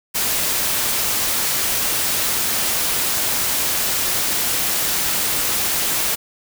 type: noise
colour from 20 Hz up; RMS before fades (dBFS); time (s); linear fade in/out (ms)
white; -20; 0.14-6.16; 20
effects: none